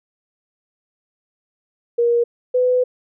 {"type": "tone pair in turn", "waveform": "sine", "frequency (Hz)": [473.1, 501.2], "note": ["A#4", "B4"], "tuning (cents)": [26, 25], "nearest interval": "minor second", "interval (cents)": 99, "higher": "second", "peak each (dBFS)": -13, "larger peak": "neither", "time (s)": [[1.98, 2.24], [2.54, 2.84]], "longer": "second", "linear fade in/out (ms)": 10, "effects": []}